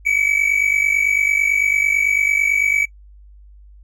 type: tone pair together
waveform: triangle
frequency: 2251 / 2300 Hz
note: C#7 / D7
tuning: +26 / -37 cents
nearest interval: unison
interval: 37 cents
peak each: -17 / -15 dBFS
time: 0.05-2.86 s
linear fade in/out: 20 ms
effects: noise-tail reverb RT60 0.1 s tail -22 dB re dry + added 50 Hz sine -41 dBFS peak until 3.83 s